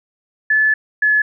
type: tone pair in turn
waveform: sine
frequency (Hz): 1731 / 1711.1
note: A6 / A6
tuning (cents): -29 / -49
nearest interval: unison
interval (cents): 20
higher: first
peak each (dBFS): -11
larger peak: neither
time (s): 0.5-0.74 / 1.02-1.22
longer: first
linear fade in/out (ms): 5
effects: none